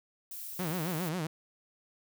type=noise; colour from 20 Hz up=violet; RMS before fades=-42 dBFS; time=0.31-1.09 s; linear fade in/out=2 ms
type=tone with vibrato; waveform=sawtooth; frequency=168.9 Hz; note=E3; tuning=42 cents sharp; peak=-28 dBFS; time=0.59-1.27 s; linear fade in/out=5 ms; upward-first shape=sine; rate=7.4 Hz; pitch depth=180 cents each way
effects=none